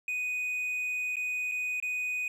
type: tone with dropouts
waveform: triangle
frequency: 2489 Hz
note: D#7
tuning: in tune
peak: -28 dBFS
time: 0.08-2.28 s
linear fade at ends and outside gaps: 2 ms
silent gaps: 1.158-1.167 / 1.515-1.519 / 1.801-1.825 s
effects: none